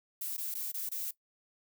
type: noise with dropouts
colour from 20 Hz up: violet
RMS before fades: -37 dBFS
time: 0.21-1.11 s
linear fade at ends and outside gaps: 5 ms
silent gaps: 0.367-0.379 / 0.542-0.551 / 0.718-0.741 / 0.891-0.915 s
effects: noise-tail reverb RT60 0.1 s tail -18 dB re dry